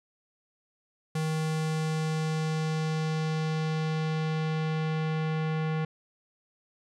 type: tone with low-pass filter sweep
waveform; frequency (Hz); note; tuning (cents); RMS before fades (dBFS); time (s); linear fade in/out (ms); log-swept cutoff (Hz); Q
square; 157.5; D#3; +21; -29; 1.15-5.85; 5; 10000 to 2500; 1
effects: none